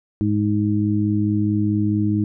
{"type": "harmonic tone", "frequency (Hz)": 104.6, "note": "G#2", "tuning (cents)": 13, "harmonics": [1, 2, 3], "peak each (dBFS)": [-21, -21, -21], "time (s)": [0.21, 2.24], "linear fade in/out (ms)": 0, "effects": []}